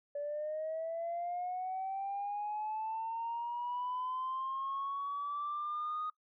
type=linear sweep; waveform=sine; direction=up; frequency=574 to 1244.5 Hz; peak=-34 dBFS; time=0.15-6.1 s; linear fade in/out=5 ms; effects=noise-tail reverb RT60 0.1 s tail -21 dB re dry + tanh soft clip ceiling -31 dBFS